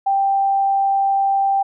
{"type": "tone", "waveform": "sine", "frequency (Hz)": 786, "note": "G5", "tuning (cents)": 4, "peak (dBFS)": -14, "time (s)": [0.06, 1.63], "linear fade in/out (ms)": 10, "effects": []}